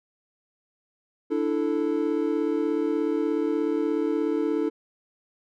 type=chord; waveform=triangle; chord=D suspended second; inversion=none; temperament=just; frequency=293.7 / 330.4 / 440.5 Hz; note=D4 / E4 / A4; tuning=0 / +4 / +2 cents; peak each=-25 dBFS; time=1.3-4.7 s; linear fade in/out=20 ms; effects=none